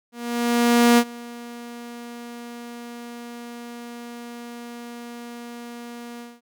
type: tone with ADSR envelope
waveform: sawtooth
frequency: 237.9 Hz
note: A#3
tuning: 35 cents sharp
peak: -8 dBFS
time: 0.12-6.41 s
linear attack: 860 ms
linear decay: 59 ms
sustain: -23 dB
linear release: 210 ms
effects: none